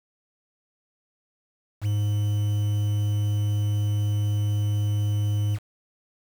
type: tone with quantisation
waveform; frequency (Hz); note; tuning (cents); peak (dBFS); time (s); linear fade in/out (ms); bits
triangle; 104; G#2; +3; -19; 1.81-5.59; 50; 7
effects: none